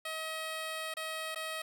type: tone with dropouts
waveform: 10% pulse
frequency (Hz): 636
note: D#5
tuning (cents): +38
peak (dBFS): -28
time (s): 0.05-1.62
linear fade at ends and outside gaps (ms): 5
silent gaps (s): 0.94-0.968 / 1.348-1.358
effects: none